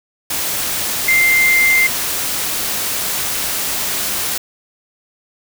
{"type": "tone in noise", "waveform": "sine", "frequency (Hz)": 2093, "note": "C7", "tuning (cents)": 0, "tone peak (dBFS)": -10, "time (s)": [1.08, 1.87], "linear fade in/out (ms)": 5, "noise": "white", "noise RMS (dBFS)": -20, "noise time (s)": [0.3, 4.38], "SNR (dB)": 7, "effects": []}